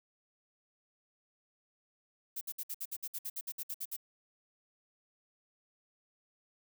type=noise bursts; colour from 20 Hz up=violet; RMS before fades=-39 dBFS; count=15; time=2.36-3.966 s; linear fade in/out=10 ms; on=52 ms; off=59 ms; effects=none